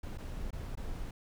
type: noise with dropouts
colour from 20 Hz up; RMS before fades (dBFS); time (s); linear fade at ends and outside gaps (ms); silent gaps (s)
brown; -39; 0.03-1.11; 5; 0.176-0.182 / 0.507-0.528 / 0.754-0.772
effects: none